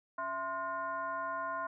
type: tone with frequency modulation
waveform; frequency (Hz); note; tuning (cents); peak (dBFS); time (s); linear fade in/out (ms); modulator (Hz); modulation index
sine; 1046.5; C6; 0; -34; 0.18-1.67; 5; 384; 1
effects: none